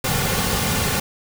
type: noise with comb filter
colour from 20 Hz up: pink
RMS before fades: -21 dBFS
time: 0.04-1 s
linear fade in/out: 5 ms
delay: 3.1 ms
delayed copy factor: -0.6
effects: none